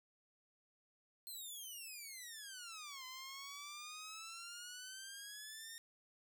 10% pulse exponential two-way sweep, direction down then up, 4231 to 1021 to 1843 Hz, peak -40 dBFS, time 1.27-5.78 s, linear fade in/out 0 ms, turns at 3.05 s, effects none

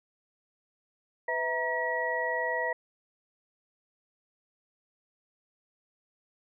sine tone cluster, 500 / 650 / 942 / 1921 Hz, B4 / E5 / A#5 / B6, +21 / -24 / +18 / -48 cents, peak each -34 / -34 / -34 / -31 dBFS, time 1.28-2.73 s, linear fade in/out 5 ms, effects none

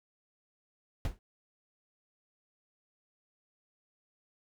brown noise with exponential decay, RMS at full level -27 dBFS, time 1.05-1.19 s, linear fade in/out 1 ms, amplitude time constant 29 ms, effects none

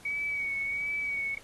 sine tone with vibrato, 2255 Hz, C#7, 29 cents sharp, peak -29 dBFS, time 0.05-1.38 s, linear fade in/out 5 ms, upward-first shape sine, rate 1.4 Hz, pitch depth 35 cents each way, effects pink hiss -54 dBFS RMS until 1.43 s + AAC 32 kbps

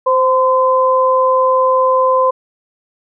sine tone pair together, 519.7 / 1025 Hz, C5 / C6, -12 / -36 cents, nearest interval octave, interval 1176 cents, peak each -12 dBFS, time 0.06-2.31 s, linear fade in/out 10 ms, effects none

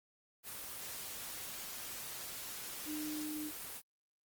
sine tone in noise, 304.2 Hz, D#4, 39 cents flat, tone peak -39 dBFS, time 2.85-3.52 s, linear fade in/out 50 ms, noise white, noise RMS -45 dBFS, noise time 0.43-3.82 s, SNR +3 dB, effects Opus 24 kbps

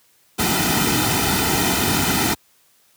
pink noise with comb filter, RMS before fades -19 dBFS, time 0.38-2.35 s, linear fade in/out 20 ms, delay 1.8 ms, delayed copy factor -0.75, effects white hiss -58 dBFS RMS until 2.96 s + high-pass 60 Hz 12 dB/octave

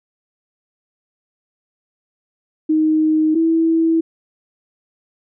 sine tone pair in turn, 312.1 / 326.6 Hz, D#4 / E4, +5 / -16 cents, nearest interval minor second, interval 79 cents, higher second, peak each -12 dBFS, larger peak neither, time 2.69-3.35 / 3.35-4.01 s, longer neither, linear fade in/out 10 ms, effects none

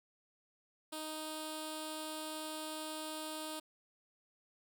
5% pulse tone with notch filter, 311.1 Hz, D#4, in tune, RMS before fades -43 dBFS, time 0.92-3.6 s, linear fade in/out 10 ms, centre 2000 Hz, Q 0.71, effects none

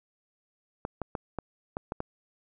clicks, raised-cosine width 1 ms, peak -18 dBFS, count 7, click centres 0.851 / 1.017 / 1.152 / 1.387 / 1.769 / 1.921 / 2.004 s, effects none

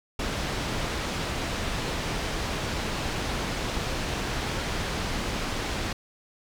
pink low-pass noise, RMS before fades -30 dBFS, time 0.19-5.93 s, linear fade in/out 5 ms, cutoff 5500 Hz, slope 12 dB/octave, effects none

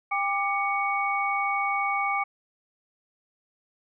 sine tone cluster, 798 / 1183 / 2236 Hz, G5 / D6 / C#7, +31 / +12 / +14 cents, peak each -28 dBFS, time 0.11-2.24 s, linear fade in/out 10 ms, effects none

